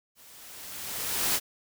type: noise with level ramp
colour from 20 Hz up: white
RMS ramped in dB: -54 to -24 dBFS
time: 0.15-1.4 s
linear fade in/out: 50 ms
effects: none